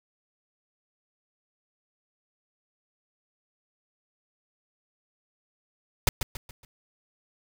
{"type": "noise with echo", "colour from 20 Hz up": "pink", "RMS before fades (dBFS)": -20, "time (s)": [6.07, 6.09], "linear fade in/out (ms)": 2, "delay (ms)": 140, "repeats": 4, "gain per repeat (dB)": -8, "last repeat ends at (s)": 6.65, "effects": []}